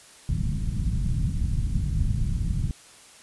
pink low-pass noise, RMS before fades -25 dBFS, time 0.29-2.71 s, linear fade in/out 2 ms, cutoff 170 Hz, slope 24 dB/octave, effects white hiss -50 dBFS RMS until 3.22 s + resampled to 24000 Hz

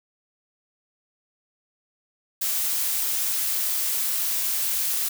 blue noise, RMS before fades -25 dBFS, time 2.41-5.09 s, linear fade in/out 10 ms, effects none

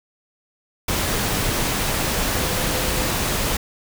sine tone in noise, 511 Hz, C5, 41 cents flat, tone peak -32 dBFS, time 2.36-3.06 s, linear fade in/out 5 ms, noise pink, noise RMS -22 dBFS, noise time 0.88-3.57 s, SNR -13 dB, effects none

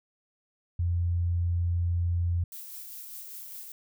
sine tone, 86.6 Hz, F2, 14 cents flat, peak -24 dBFS, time 0.79-2.44 s, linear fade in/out 5 ms
violet noise with tremolo, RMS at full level -41 dBFS, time 2.52-3.72 s, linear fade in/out 2 ms, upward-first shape sine, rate 5 Hz, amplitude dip 30%
effects none

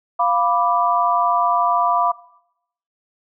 sine chord, B diminished, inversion second, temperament equal, 698.5 / 987.8 / 1174.7 Hz, F5 / B5 / D6, 0 / 0 / 0 cents, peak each -19 dBFS, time 0.19-2.12 s, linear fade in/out 10 ms, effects noise-tail reverb RT60 0.8 s tail -20 dB re dry

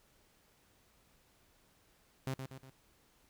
sawtooth tone with echo, 132.5 Hz, C3, 22 cents sharp, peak -31 dBFS, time 2.27-2.34 s, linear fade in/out 0 ms, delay 120 ms, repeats 3, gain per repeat -6 dB, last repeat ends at 2.7 s, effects pink hiss -69 dBFS RMS until 3.29 s

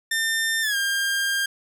sawtooth tone with pitch glide, 1800 to 1603.6 Hz, A6 to G6, +39 to +39 cents, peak -18 dBFS, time 0.11-1.46 s, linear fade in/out 5 ms, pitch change -200 cents, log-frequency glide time 0.62-0.76 s, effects none

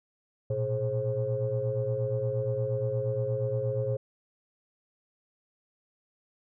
sine tone cluster, 114 / 122.5 / 420.9 / 533 Hz, A#2 / B2 / G#4 / C5, -38 / -14 / +23 / +32 cents, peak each -33 / -31 / -34 / -30 dBFS, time 0.5-3.97 s, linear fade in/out 5 ms, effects tanh soft clip ceiling -18 dBFS

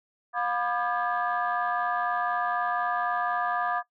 sine tone cluster, 712 / 990 / 1201 / 1612 / 1696 Hz, F5 / B5 / D6 / G6 / G#6, +33 / +4 / +38 / +48 / +36 cents, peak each -29 / -33 / -29 / -36 / -33 dBFS, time 0.33-3.83 s, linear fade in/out 50 ms, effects noise-tail reverb RT60 0.1 s tail -20 dB re dry + tanh soft clip ceiling -16 dBFS

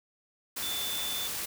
sine tone in noise, 3520 Hz, A7, in tune, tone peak -34 dBFS, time 0.62-1.28 s, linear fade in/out 10 ms, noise white, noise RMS -35 dBFS, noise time 0.56-1.46 s, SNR -2 dB, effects none

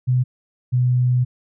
sine tone pair in turn, 126.2 / 124.89 Hz, B2 / B2, +38 / +20 cents, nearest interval unison, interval 18 cents, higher first, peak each -14 dBFS, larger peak neither, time 0.07-0.24 / 0.72-1.25 s, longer second, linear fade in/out 20 ms, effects none

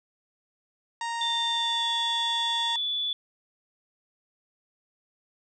harmonic tone, 930 Hz, A#5, 4 cents flat, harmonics 1 / 2 / 3 / 4 / 5 / 6 / 7 / 8 / 9, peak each -30 / -36 / -44 / -42 / -47 / -48 / -49 / -50 / -49 dBFS, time 1.01-2.76 s, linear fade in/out 2 ms
sine tone with pitch glide, 3571 to 3455 Hz, A7 to A7, +25 to -32 cents, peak -26 dBFS, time 1.21-3.13 s, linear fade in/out 2 ms, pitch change -57 cents, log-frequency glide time 1.52-1.87 s
effects none

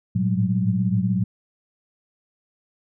sine tone cluster, 105.6 / 109.3 / 116.7 / 183.8 / 200.4 Hz, G#2 / A2 / A#2 / F#3 / G3, +29 / -11 / +2 / -11 / +38 cents, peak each -29 / -29 / -24 / -21 / -28 dBFS, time 0.15-1.24 s, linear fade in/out 10 ms, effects none

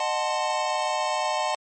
square chord, D# diminished seventh, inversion none, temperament equal with one note detuned, 612.3 / 740 / 880 / 1046.5 Hz, D#5 / F#5 / A5 / C6, -28 / 0 / 0 / 0 cents, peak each -30 / -30 / -29 / -31 dBFS, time 0-1.55 s, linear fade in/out 2 ms, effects MP3 32 kbps

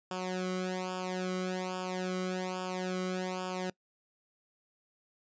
sawtooth tone with flanger, 184.2 Hz, F#3, 7 cents flat, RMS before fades -35 dBFS, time 0.11-3.7 s, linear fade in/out 2 ms, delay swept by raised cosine 0.49 to 1.16 ms, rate 1.2 Hz, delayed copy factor -1, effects noise-tail reverb RT60 0.1 s tail -23 dB re dry + resampled to 16000 Hz

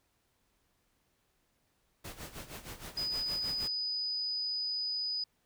pink noise with tremolo, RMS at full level -43 dBFS, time 2.04-3.68 s, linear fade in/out 10 ms, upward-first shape sine, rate 6.4 Hz, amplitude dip 75%
sine tone, 4978 Hz, D#8, in tune, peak -32 dBFS, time 2.97-5.24 s, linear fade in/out 5 ms
effects pink hiss -75 dBFS RMS until 5.45 s

